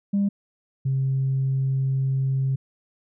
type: tone pair in turn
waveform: sine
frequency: 200.3 / 133.92 Hz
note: G3 / C3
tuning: +38 / +41 cents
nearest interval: perfect fifth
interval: 697 cents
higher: first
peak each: -17 / -19 dBFS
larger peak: first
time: 0.13-0.29 / 0.85-2.56 s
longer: second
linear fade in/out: 10 ms
effects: tanh soft clip ceiling -16 dBFS